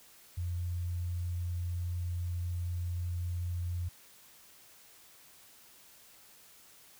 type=tone; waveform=sine; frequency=87.6 Hz; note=F2; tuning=6 cents sharp; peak=-32 dBFS; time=0.37-3.89 s; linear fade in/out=10 ms; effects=white hiss -58 dBFS RMS until 6.99 s